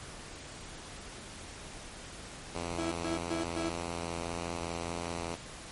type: tone with vibrato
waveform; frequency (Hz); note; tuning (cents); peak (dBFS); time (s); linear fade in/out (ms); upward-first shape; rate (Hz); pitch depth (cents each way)
5% pulse; 85; F2; -46; -24; 2.54-5.36; 20; triangle; 1.7; 9
type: tone bursts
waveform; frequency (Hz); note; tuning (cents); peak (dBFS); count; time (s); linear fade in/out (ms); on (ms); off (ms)
35% pulse; 329.6; E4; 0; -31; 4; 2.78-3.7; 10; 140; 120
effects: pink hiss -46 dBFS RMS until 5.71 s + MP3 48 kbps